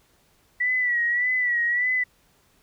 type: tone with vibrato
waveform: sine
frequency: 1950 Hz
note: B6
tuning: 23 cents flat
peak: -20 dBFS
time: 0.6-2.04 s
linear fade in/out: 10 ms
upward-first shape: sine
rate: 1.7 Hz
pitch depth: 59 cents each way
effects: pink hiss -62 dBFS RMS until 2.62 s